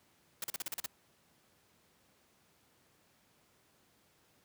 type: noise bursts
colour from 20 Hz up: white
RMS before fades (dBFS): -38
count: 8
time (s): 0.42-0.861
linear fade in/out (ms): 2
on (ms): 21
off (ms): 39
effects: pink hiss -69 dBFS RMS until 4.44 s + high-pass 100 Hz 12 dB/octave